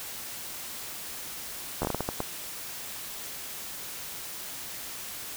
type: slowing click train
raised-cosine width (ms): 1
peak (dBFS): -14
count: 9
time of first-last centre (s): 1.82-2.204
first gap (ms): 12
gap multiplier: 1.38
effects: white hiss -39 dBFS RMS until 5.36 s